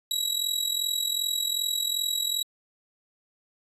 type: tone with amplitude modulation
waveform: sawtooth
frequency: 3878 Hz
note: B7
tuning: 32 cents flat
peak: -19 dBFS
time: 0.11-2.43 s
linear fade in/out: 2 ms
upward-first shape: sine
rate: 42.6 Hz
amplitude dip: 75%
effects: resampled to 32000 Hz